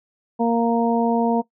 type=harmonic tone; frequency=232.6 Hz; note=A#3; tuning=4 cents flat; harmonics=1 / 2 / 3 / 4; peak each=-19 / -22 / -24 / -25 dBFS; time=0.39-1.42 s; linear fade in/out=20 ms; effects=noise-tail reverb RT60 0.1 s tail -19 dB re dry